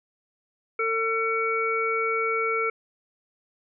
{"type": "harmonic tone", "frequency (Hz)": 450, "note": "A4", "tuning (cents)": 39, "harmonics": [1, 3, 5], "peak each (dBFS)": [-27, -27, -27], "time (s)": [0.79, 2.7], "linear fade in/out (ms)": 5, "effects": []}